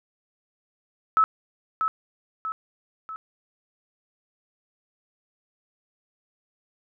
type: tone with echo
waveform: sine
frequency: 1300 Hz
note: E6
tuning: 24 cents flat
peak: -15 dBFS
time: 1.17-1.24 s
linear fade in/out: 0 ms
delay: 640 ms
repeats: 3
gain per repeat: -6 dB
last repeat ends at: 3.16 s
effects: none